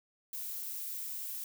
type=noise; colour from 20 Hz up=violet; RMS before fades=-40 dBFS; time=0.33-1.44 s; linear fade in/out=2 ms; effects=none